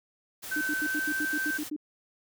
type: noise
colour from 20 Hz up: white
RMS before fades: -40 dBFS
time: 0.42-1.7 s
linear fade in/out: 20 ms
type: tone with pitch glide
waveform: sine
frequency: 1536 to 1554.7 Hz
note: G6 to G6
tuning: -36 to -15 cents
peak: -28 dBFS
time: 0.51-1.58 s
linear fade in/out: 10 ms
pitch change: +21 cents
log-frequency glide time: 0.79-1.18 s
type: tone bursts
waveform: sine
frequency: 300.7 Hz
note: D4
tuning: 41 cents sharp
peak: -30 dBFS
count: 10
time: 0.56-1.764 s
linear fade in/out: 5 ms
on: 52 ms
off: 76 ms
effects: none